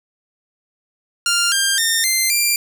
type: tone with pitch steps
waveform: 10% pulse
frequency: 1396.9 / 1595.4 / 1822 / 2081 / 2377 Hz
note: F6 / G6 / A#6 / C7 / D7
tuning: 0 / +30 / -40 / -10 / +20 cents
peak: -6 dBFS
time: 1.26-2.56 s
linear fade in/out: 2 ms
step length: 260 ms
effects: none